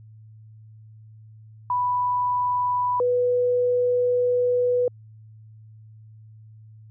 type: tone pair in turn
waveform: sine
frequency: 987.8 / 492.6 Hz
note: B5 / B4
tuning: 0 / -5 cents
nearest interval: octave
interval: 1205 cents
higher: first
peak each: -20 / -18 dBFS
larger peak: second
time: 1.7-3 / 3-4.88 s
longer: second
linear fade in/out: 2 ms
effects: added 109 Hz sine -44 dBFS peak until 6.9 s